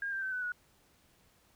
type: tone with pitch steps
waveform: sine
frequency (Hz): 1618 / 1577.4 / 1537.8 / 1499.2 / 1461.6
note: G#6 / G6 / G6 / F#6 / F#6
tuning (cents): -46 / +10 / -34 / +22 / -22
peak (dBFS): -33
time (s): 0.02-0.52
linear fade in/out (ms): 2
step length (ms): 100
effects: pink hiss -67 dBFS RMS until 1.55 s